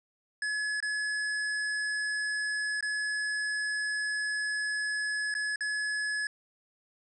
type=tone with dropouts; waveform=square; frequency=1700 Hz; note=G#6; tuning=40 cents sharp; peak=-30 dBFS; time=0.42-6.27 s; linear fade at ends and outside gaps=2 ms; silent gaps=0.803-0.826 / 2.808-2.826 / 5.341-5.35 / 5.559-5.607 s; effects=resampled to 22050 Hz